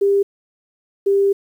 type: tone pair in turn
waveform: sine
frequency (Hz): 398.7 / 396.5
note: G4 / G4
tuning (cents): +29 / +20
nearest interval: unison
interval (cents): 9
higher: first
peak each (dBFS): -12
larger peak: neither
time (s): 0.01-0.23 / 1.06-1.33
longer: second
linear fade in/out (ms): 10
effects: 8-bit